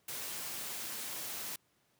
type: noise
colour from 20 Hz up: white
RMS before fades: -41 dBFS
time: 0.08-1.56 s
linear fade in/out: 5 ms
effects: pink hiss -73 dBFS RMS until 1.99 s + high-pass 100 Hz 12 dB/octave